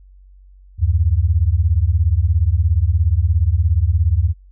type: beating tone pair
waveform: sine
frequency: 74.7 / 91.7 Hz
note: D2 / F#2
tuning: +30 / -15 cents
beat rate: 17 Hz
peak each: -15 dBFS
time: 0.78-4.34 s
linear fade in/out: 50 ms
effects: added 47 Hz sine -42 dBFS peak until 4.51 s